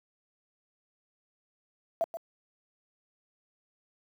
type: tone with echo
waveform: sine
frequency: 668 Hz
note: E5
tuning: 23 cents sharp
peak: -24 dBFS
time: 2.01-2.04 s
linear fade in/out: 0 ms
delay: 130 ms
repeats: 1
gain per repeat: -10 dB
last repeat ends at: 2.17 s
effects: high-pass 200 Hz 12 dB/octave + 9-bit